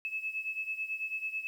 sine beating tone pair, 2596 / 2605.1 Hz, E7 / E7, -27 / -21 cents, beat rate 9.1 Hz, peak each -35 / -39 dBFS, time 0.05-1.47 s, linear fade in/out 0 ms, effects 10-bit

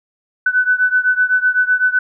sine beating tone pair, 1497 / 1504.9 Hz, F#6 / F#6, +20 / +29 cents, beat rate 7.9 Hz, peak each -14 / -16 dBFS, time 0.46-1.99 s, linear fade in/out 5 ms, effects none

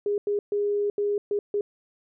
sine tone bursts at uneven times, 409.9 Hz, G#4, 23 cents flat, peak -22 dBFS, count 6, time 0.06-0.18 / 0.27-0.39 / 0.52-0.9 / 0.98-1.18 / 1.31-1.39 / 1.54-1.61 s, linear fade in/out 2 ms, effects none

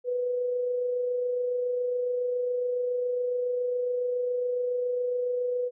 sine tone with amplitude modulation, 493.9 Hz, B4, in tune, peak -24 dBFS, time 0.04-5.71 s, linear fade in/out 50 ms, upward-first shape sine, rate 27.2 Hz, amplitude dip 30%, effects none

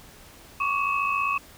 sine tone cluster, 1112 / 1167 / 2556 / 2649 Hz, C#6 / D6 / D#7 / E7, +5 / -11 / +46 / +8 cents, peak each -25 / -32 / -28 / -32 dBFS, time 0.6-1.38 s, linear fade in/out 5 ms, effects pink hiss -49 dBFS RMS until 1.57 s

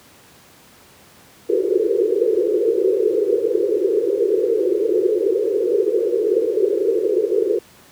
white band-pass noise, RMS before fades -18 dBFS, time 1.49-7.59 s, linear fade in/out 10 ms, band 350 to 490 Hz, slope 96 dB/octave, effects pink hiss -48 dBFS RMS until 7.91 s + high-pass 100 Hz 12 dB/octave

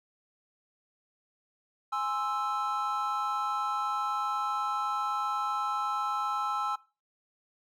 triangle chord, Ab augmented, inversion none, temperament equal, 830.6 / 1046.5 / 1318.5 Hz, Ab5 / C6 / E6, 0 / 0 / 0 cents, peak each -32 / -34 / -29 dBFS, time 1.92-6.76 s, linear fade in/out 10 ms, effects noise-tail reverb RT60 0.3 s tail -19 dB re dry

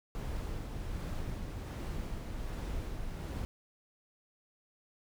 brown noise with tremolo, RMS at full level -37 dBFS, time 0.15-3.45 s, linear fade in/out 0 ms, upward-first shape sine, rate 1.3 Hz, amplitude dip 30%, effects none

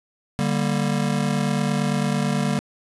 square chord, G minor, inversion second, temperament just, 147 / 196 / 235.2 Hz, D3 / G3 / Bb3, +2 / 0 / +16 cents, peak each -25 / -25 / -26 dBFS, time 0.39-2.59 s, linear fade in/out 0 ms, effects resampled to 24000 Hz + 8-bit

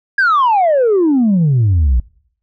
sine exponential sweep, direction down, 1655 to 56.3 Hz, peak -7 dBFS, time 0.18-2 s, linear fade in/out 5 ms, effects noise-tail reverb RT60 0.6 s tail -24 dB re dry + tanh soft clip ceiling -7 dBFS

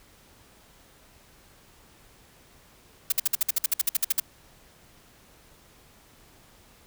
blue noise bursts, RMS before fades -22 dBFS, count 15, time 3.1-4.2 s, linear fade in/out 5 ms, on 22 ms, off 55 ms, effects pink hiss -56 dBFS RMS until 6.86 s

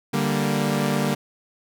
sawtooth chord, G minor, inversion second, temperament equal, 146.83 / 196 / 233.1 Hz, D3 / G3 / Bb3, 0 / 0 / 0 cents, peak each -21 dBFS, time 0.13-1.15 s, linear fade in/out 10 ms, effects none

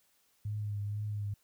sine tone with vibrato, 103.83 Hz, G#2, in tune, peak -33 dBFS, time 0.45-1.34 s, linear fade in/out 5 ms, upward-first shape triangle, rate 2.1 Hz, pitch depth 36 cents each way, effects white hiss -71 dBFS RMS until 1.43 s

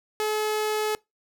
sawtooth tone, 428 Hz, A4, 48 cents flat, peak -20 dBFS, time 0.2-0.95 s, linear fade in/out 0 ms, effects noise-tail reverb RT60 0.2 s tail -24 dB re dry

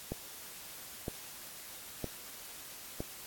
click train, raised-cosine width 2 ms, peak -22 dBFS, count 4, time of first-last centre 0.12-3.005 s, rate 1.04 Hz, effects white hiss -48 dBFS RMS until 3.26 s + AAC 64 kbps

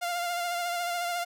sawtooth tone with vibrato, 698.5 Hz, F5, in tune, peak -25 dBFS, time 0.01-1.25 s, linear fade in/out 20 ms, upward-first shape sine, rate 14 Hz, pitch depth 28 cents each way, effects none

